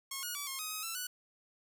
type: tone with pitch steps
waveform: 5% pulse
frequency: 1086 / 1448 / 1148 / 1073 / 1257 / 1265 / 1337 / 1481 Hz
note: C#6 / F#6 / D6 / C6 / D#6 / D#6 / E6 / F#6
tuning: -36 / -38 / -40 / +43 / +17 / +28 / +24 / +1 cents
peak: -26 dBFS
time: 0.11-1.07 s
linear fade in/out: 5 ms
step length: 120 ms
effects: none